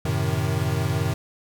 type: chord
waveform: square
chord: F# diminished seventh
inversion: none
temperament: equal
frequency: 92.5 / 110 / 130.81 / 155.56 Hz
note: F#2 / A2 / C3 / Eb3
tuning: 0 / 0 / 0 / 0 cents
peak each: -28 dBFS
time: 0.05-1.14 s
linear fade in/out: 5 ms
effects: none